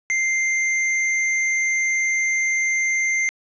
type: tone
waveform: square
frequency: 2093 Hz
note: C7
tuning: in tune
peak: -19 dBFS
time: 0.1-3.29 s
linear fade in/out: 0 ms
effects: resampled to 16000 Hz + 10-bit